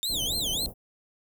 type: tone with vibrato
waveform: sawtooth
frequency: 3563 Hz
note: A7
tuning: 21 cents sharp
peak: -24 dBFS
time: 0.03-0.66 s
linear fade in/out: 0 ms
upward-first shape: sine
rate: 3.7 Hz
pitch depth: 280 cents each way
type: band-stop noise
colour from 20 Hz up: pink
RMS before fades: -37 dBFS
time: 0.08-0.74 s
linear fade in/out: 50 ms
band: 670 to 13000 Hz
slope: 24 dB/octave
effects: none